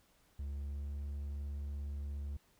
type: tone with pitch glide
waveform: triangle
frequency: 70.5 to 71.48 Hz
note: C#2 to D2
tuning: +30 to -46 cents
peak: -36 dBFS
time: 0.39-2.37 s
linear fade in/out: 5 ms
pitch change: +24 cents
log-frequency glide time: 0.5-0.9 s
effects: pink hiss -70 dBFS RMS until 2.59 s